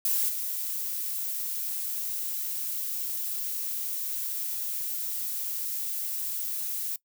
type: noise with level steps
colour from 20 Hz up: violet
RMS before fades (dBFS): -26 / -32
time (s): 0.05-6.96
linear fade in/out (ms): 2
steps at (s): 0.28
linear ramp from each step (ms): 20
effects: noise-tail reverb RT60 0.1 s tail -21 dB re dry